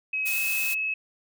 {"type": "tone with pitch glide", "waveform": "sine", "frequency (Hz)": [2550, 2581], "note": ["D#7", "E7"], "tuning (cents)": [42, -37], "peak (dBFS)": -25, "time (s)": [0.13, 0.94], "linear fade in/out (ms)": 5, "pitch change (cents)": 21, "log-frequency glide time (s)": [0.3, 0.37]}
{"type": "noise", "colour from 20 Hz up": "blue", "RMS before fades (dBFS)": -31, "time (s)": [0.25, 0.75], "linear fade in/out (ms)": 20}
{"effects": []}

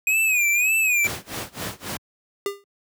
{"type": "tone with vibrato", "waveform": "square", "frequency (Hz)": 2489, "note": "D#7", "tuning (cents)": 0, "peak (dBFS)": -18, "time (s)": [0.07, 1.07], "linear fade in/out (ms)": 2, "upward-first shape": "sine", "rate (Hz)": 1.8, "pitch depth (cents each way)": 110}
{"type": "noise with tremolo", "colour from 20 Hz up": "pink", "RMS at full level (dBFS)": -28, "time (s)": [1.04, 1.97], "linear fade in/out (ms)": 2, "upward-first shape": "sine", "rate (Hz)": 3.7, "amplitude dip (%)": 95}
{"type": "tone with exponential decay", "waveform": "square", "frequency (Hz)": 401.1, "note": "G4", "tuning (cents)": 40, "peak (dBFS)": -20, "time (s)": [2.46, 2.64], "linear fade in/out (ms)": 1, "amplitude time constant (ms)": 38}
{"effects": ["high-pass 100 Hz 12 dB/octave"]}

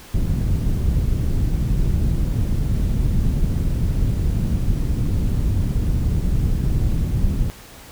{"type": "low-pass noise", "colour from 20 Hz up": "pink", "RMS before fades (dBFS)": -19, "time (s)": [0.14, 7.5], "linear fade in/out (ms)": 0, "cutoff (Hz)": 160, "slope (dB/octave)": 12, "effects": ["pink hiss -42 dBFS RMS until 7.91 s"]}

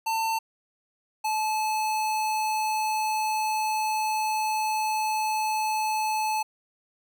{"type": "tone pair in turn", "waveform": "square", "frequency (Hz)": [895, 865], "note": ["A5", "A5"], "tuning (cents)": [29, -30], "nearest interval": "minor second", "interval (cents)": 59, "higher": "first", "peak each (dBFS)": -25, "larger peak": "neither", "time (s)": [[0.06, 0.39], [1.24, 6.43]], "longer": "second", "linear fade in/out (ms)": 10, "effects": []}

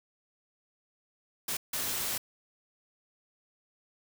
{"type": "noise bursts at uneven times", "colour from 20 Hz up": "white", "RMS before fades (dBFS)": -33, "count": 2, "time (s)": [[1.48, 1.57], [1.73, 2.18]], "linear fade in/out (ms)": 5, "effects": []}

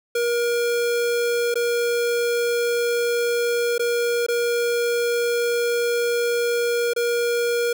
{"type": "tone with dropouts", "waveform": "square", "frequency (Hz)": 475.1, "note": "A#4", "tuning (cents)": 33, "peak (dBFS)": -20, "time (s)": [0.15, 7.73], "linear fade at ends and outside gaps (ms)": 5, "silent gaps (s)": [[1.542, 1.555], [3.781, 3.794], [4.265, 4.284], [6.935, 6.962]], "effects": []}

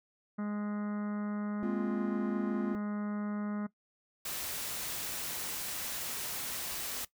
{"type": "harmonic tone", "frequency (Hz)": 207.7, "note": "G#3", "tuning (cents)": 0, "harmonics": [1, 2, 3, 4, 5, 6, 7, 8, 9, 10], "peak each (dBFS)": [-33, -50, -48, -53, -53, -49, -53, -63, -59, -64], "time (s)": [0.38, 3.67], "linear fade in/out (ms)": 10}
{"type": "chord", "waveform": "triangle", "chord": "Bb suspended second", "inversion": "none", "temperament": "equal", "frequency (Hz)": [233.1, 261.6, 349.2], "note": ["Bb3", "C4", "F4"], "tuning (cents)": [0, 0, 0], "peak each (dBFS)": [-36, -36, -35], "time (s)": [1.63, 2.75], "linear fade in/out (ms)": 0}
{"type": "noise", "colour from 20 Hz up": "white", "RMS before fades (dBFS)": -38, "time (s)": [4.25, 7.05], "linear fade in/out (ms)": 5}
{"effects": ["noise-tail reverb RT60 0.1 s tail -18 dB re dry"]}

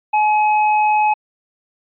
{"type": "tone with hard clipping", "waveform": "sine", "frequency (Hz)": 849, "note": "G#5", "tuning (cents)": 38, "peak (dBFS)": -14, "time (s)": [0.13, 1.14], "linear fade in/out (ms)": 10, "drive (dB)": 10, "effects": ["resampled to 8000 Hz"]}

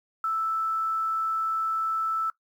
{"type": "tone with quantisation", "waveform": "sine", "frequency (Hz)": 1318.5, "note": "E6", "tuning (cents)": 0, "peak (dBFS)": -24, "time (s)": [0.24, 2.3], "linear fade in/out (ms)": 2, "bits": 9, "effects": ["noise-tail reverb RT60 0.1 s tail -18 dB re dry"]}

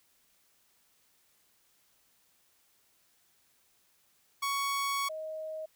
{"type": "tone pair in turn", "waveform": ["sawtooth", "sine"], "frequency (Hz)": [1115, 628.7], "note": ["C#6", "D#5"], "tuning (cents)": [10, 18], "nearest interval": "minor seventh", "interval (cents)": 992, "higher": "first", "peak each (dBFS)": [-26, -36], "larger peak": "first", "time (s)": [[4.42, 5.09], [5.09, 5.66]], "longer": "first", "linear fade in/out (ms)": 10, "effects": ["white hiss -69 dBFS RMS until 5.75 s"]}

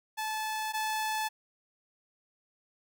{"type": "tone pair in turn", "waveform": "sawtooth", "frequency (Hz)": [868, 868], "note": ["A5", "A5"], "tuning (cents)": [-24, -24], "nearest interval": "unison", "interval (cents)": 0, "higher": "neither", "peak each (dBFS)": [-28, -26], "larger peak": "second", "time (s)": [[0.17, 0.73], [0.73, 1.29]], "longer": "neither", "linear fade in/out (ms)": 20, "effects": []}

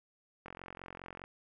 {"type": "click train", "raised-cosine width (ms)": 0.5, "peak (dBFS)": -30, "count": 36, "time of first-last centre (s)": [0.46, 1.24], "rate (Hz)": 44.9, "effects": []}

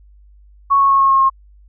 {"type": "tone with pitch steps", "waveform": "sine", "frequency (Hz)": [1108, 1101, 1094, 1087.1, 1080.2, 1073.4], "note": ["C#6", "C#6", "C#6", "C#6", "C#6", "C6"], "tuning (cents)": [-1, -12, -23, -34, -45, 44], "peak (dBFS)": -9, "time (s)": [0.7, 1.3], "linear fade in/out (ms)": 20, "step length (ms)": 100, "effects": ["added 50 Hz sine -43 dBFS peak until 1.68 s"]}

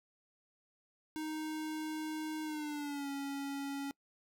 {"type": "tone with pitch glide", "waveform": "square", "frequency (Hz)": [311.1, 278.8], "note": ["D#4", "C#4"], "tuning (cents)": [0, 10], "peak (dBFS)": -38, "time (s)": [1.16, 3.91], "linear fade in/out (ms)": 0, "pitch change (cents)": -190, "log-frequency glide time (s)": [2.43, 3.09], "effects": ["noise-tail reverb RT60 0.1 s tail -24 dB re dry"]}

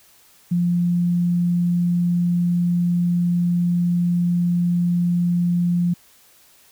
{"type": "tone", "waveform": "sine", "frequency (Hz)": 174.61, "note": "F3", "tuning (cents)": 0, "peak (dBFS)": -16, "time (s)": [0.51, 5.94], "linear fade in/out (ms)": 10, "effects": ["white hiss -53 dBFS RMS until 6.71 s"]}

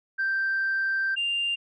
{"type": "tone pair in turn", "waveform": "sine", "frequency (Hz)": [1568, 2794], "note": ["G6", "F7"], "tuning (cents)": [0, 0], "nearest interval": "minor seventh", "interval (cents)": 1000, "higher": "second", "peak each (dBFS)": [-22, -23], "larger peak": "first", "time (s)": [[0.18, 1.16], [1.16, 1.56]], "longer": "first", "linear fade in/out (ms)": 20, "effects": ["tanh soft clip ceiling -20 dBFS"]}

